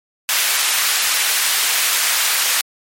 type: high-pass noise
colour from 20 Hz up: pink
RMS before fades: -17 dBFS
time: 0.29-2.61 s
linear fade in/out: 0 ms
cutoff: 1600 Hz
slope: 12 dB/octave
effects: MP3 64 kbps